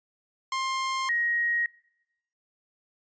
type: tone pair in turn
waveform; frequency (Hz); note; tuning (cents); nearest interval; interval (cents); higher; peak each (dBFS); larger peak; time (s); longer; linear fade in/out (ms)
sawtooth / sine; 1058 / 1885.1; C6 / A#6; +19 / +19; minor seventh; 1000; second; -23; neither; 0.52-1.09 / 1.09-1.66; neither; 2
effects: noise-tail reverb RT60 0.9 s tail -26 dB re dry + resampled to 16000 Hz